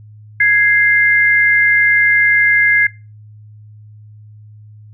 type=tone pair together; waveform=sine; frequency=1661.2 / 2093 Hz; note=G#6 / C7; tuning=0 / 0 cents; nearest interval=major third; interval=400 cents; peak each=-11 dBFS; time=0.4-2.87 s; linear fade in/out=5 ms; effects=noise-tail reverb RT60 0.3 s tail -21 dB re dry + added 106 Hz sine -36 dBFS peak until 4.93 s

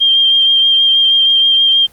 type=tone with vibrato; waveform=sine; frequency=3187 Hz; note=G7; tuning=28 cents sharp; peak=-7 dBFS; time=0-1.87 s; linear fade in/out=20 ms; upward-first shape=sine; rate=6.3 Hz; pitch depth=17 cents each way; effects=pink hiss -46 dBFS RMS until 1.92 s + Opus 32 kbps

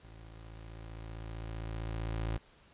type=tone with level ramp; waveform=25% pulse; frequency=55.4 Hz; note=A1; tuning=13 cents sharp; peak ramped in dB=-47 to -28 dBFS; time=0.03-2.38 s; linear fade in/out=10 ms; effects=pink hiss -62 dBFS RMS until 2.73 s + resampled to 8000 Hz

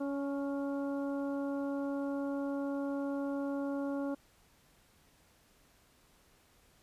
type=harmonic tone with a mistuned harmonic; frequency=280 Hz; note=C#4; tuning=18 cents sharp; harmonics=1 / 2 / 3 / 4 / 5; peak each=-34 / -39 / -48 / -50 / -51 dBFS; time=0-4.15 s; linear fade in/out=10 ms; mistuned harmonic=4; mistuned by=-21 cents; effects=pink hiss -66 dBFS RMS until 6.82 s + resampled to 32000 Hz

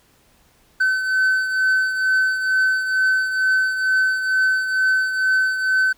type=beating tone pair; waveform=triangle; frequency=1524 / 1526.2 Hz; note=G6 / G6; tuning=-49 / -47 cents; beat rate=2.2 Hz; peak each=-15 / -23 dBFS; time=0.8-5.93 s; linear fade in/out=10 ms; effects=pink hiss -57 dBFS RMS until 5.97 s

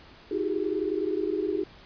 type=tone cluster; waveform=sine; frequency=316.7 / 364.2 / 395.5 / 414.9 Hz; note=D#4 / F#4 / G4 / G#4; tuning=+31 / -27 / +15 / -2 cents; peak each=-31 dBFS; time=0.31-1.64 s; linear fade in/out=5 ms; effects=pink hiss -51 dBFS RMS until 1.85 s + resampled to 11025 Hz

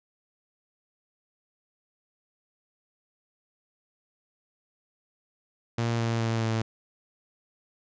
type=tone with pitch steps; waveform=sawtooth; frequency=116.54 / 115.13 / 113.75 / 112.38 Hz; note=A#2 / A#2 / A#2 / A2; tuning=0 / -21 / -42 / +37 cents; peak=-21 dBFS; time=5.78-6.62 s; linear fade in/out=5 ms; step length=210 ms; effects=resampled to 16000 Hz

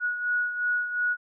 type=beating tone pair; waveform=sine; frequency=1459 / 1461.8 Hz; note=F#6 / F#6; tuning=-25 / -21 cents; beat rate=2.8 Hz; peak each=-25 / -32 dBFS; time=0-1.17 s; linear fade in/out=50 ms; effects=none

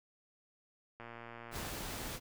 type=click train; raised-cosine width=0.5 ms; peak=-33 dBFS; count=84; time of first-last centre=1-1.709 s; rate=117 Hz
type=noise; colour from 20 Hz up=pink; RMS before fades=-42 dBFS; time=1.51-2.2 s; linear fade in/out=50 ms
effects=none

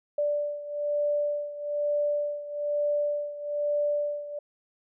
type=beating tone pair; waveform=sine; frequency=586 / 587.1 Hz; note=D5 / D5; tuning=-4 / -1 cents; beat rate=1.1 Hz; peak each=-27 / -31 dBFS; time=0.18-4.39 s; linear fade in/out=5 ms; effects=none

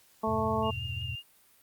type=harmonic tone; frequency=220 Hz; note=A3; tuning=in tune; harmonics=1 / 2 / 3 / 4 / 5; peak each=-33 / -33 / -33 / -33 / -33 dBFS; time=0.23-0.71 s; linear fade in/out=10 ms
type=chord; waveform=sine; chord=E minor; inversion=none; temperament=equal; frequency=82.41 / 98 / 123.47 Hz; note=E2 / G2 / B2; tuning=0 / 0 / 0 cents; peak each=-39 / -39 / -38 dBFS; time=0.27-1.16 s; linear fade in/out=10 ms
type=tone with vibrato; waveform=sine; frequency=2800 Hz; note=F7; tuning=4 cents sharp; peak=-37 dBFS; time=0.62-1.23 s; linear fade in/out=50 ms; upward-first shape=triangle; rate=5.5 Hz; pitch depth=23 cents each way
effects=white hiss -62 dBFS RMS until 1.62 s + Opus 48 kbps

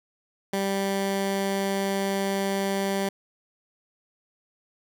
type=tone; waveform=15% pulse; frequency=196 Hz; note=G3; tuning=in tune; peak=-18 dBFS; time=0.53-3.09 s; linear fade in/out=5 ms; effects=none

